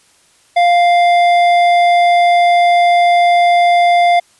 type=tone with hard clipping; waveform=sine; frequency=698.5 Hz; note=F5; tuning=in tune; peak=-9 dBFS; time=0.56-4.2 s; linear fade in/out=10 ms; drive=10 dB; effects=white hiss -51 dBFS RMS until 4.39 s + resampled to 24000 Hz